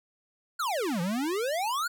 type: exponential two-way sweep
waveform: square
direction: down then up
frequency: 1492 to 164.81 to 1492 Hz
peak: -28 dBFS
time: 0.59-1.88 s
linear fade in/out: 10 ms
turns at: 1.01 s
effects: none